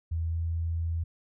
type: tone with pitch glide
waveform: sine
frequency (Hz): 82.2 to 82.96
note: E2 to E2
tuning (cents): -4 to +12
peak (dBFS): -27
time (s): 0.11-1.04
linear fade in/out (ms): 10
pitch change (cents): +16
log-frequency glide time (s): 0.31-0.36
effects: none